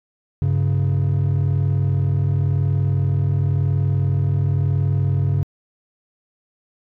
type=tone pair together; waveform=triangle; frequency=98 / 138.94 Hz; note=G2 / C#3; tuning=0 / +4 cents; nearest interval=tritone; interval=604 cents; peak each=-16 dBFS; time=0.42-5.43 s; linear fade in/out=0 ms; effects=tanh soft clip ceiling -9 dBFS